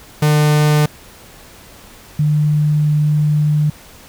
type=tone pair in turn; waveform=45% pulse / sine; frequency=150.2 / 150.2 Hz; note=D3 / D3; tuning=+39 / +39 cents; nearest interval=unison; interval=0 cents; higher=neither; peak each=-10 / -11 dBFS; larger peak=first; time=0.22-0.86 / 2.19-3.7 s; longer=second; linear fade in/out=5 ms; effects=pink hiss -41 dBFS RMS until 4.08 s